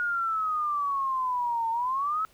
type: exponential two-way sweep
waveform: sine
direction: down then up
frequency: 1445 to 899 to 1315 Hz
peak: -25 dBFS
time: 0-2.25 s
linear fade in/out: 0 ms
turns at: 1.7 s
effects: pink hiss -60 dBFS RMS until 2.33 s